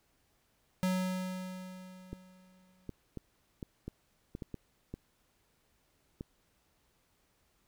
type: tone with exponential decay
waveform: square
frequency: 185 Hz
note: F#3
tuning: in tune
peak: -28 dBFS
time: 0.83-2.9 s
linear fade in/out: 0 ms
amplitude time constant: 450 ms
type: clicks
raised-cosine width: 3 ms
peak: -27 dBFS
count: 10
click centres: 2.13 / 2.893 / 3.173 / 3.628 / 3.88 / 4.351 / 4.422 / 4.543 / 4.94 / 6.209 s
effects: pink hiss -73 dBFS RMS until 7.67 s